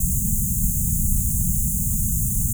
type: band-stop noise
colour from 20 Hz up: pink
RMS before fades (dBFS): -21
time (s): 0-2.53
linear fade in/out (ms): 5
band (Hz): 220 to 6600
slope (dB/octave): 96
effects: none